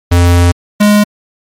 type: tone pair in turn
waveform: square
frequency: 87.31 / 207.7 Hz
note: F2 / G#3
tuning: 0 / 0 cents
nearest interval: octave + minor third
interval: 1500 cents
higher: second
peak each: -5 dBFS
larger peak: neither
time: 0.11-0.52 / 0.8-1.04 s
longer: first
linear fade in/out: 10 ms
effects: MP3 64 kbps